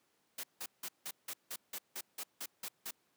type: noise bursts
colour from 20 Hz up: white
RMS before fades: -42 dBFS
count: 12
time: 0.38-2.91 s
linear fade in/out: 5 ms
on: 55 ms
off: 170 ms
effects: pink hiss -75 dBFS RMS until 3.16 s + high-pass 200 Hz 12 dB/octave